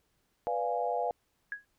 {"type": "chord", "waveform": "sine", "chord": "B diminished seventh", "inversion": "none", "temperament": "equal", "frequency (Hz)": [493.9, 587.3, 698.5, 830.6], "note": ["B4", "D5", "F5", "Ab5"], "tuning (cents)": [0, 0, 0, 0], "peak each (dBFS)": [-34, -37, -32, -35], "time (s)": [0.47, 1.11], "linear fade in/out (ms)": 0}
{"type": "tone with exponential decay", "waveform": "sine", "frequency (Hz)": 1661.2, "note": "G#6", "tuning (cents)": 0, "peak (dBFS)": -30, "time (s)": [1.52, 1.65], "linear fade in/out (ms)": 1, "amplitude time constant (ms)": 28}
{"effects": ["pink hiss -75 dBFS RMS until 1.78 s"]}